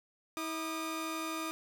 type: tone pair together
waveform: sawtooth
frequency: 322.3 / 1217 Hz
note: E4 / D#6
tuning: -39 / -39 cents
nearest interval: octave + major seventh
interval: 2300 cents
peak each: -34 / -35 dBFS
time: 0.37-1.51 s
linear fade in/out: 0 ms
effects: none